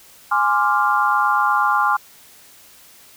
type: chord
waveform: sine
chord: D half-diminished seventh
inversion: second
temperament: equal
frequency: 830.6 / 1046.5 / 1174.7 / 1396.9 Hz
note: Ab5 / C6 / D6 / F6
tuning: 0 / 0 / 0 / 0 cents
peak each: -20 dBFS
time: 0.31-1.97 s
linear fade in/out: 10 ms
effects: white hiss -47 dBFS RMS until 3.16 s